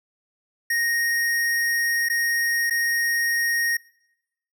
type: tone with dropouts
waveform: square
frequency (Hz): 1864.7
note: A#6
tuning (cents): 0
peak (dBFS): -21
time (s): 0.7-3.77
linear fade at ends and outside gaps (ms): 5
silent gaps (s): 2.087-2.098 / 2.699-2.707
effects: noise-tail reverb RT60 0.9 s tail -23 dB re dry